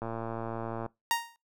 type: click train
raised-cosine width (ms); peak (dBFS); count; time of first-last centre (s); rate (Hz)
1; -22; 97; 0.02-0.862; 114
type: tone with exponential decay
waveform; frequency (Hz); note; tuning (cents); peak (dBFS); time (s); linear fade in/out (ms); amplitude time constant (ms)
sawtooth; 932.3; A#5; 0; -18; 1.11-1.36; 0; 53
effects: noise-tail reverb RT60 0.2 s tail -22 dB re dry